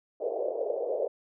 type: band-pass noise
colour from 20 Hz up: pink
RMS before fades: -31 dBFS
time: 0.2-1.08 s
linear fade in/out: 10 ms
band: 430 to 620 Hz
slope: 48 dB/octave
effects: none